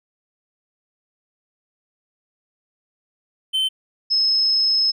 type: tone pair in turn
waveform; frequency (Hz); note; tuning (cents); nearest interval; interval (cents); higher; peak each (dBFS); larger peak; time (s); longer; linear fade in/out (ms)
triangle / sine; 3081 / 5182; G7 / E8; -31 / -30; major sixth; 901; second; -16 / -15; second; 3.53-3.69 / 4.1-4.92; second; 20
effects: none